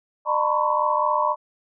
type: tone cluster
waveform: sine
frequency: 603 / 901 / 976 / 1020 / 1106 Hz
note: D5 / A5 / B5 / C6 / C#6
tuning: +46 / +41 / -21 / -44 / -4 cents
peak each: -25 dBFS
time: 0.25-1.36 s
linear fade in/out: 50 ms
effects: none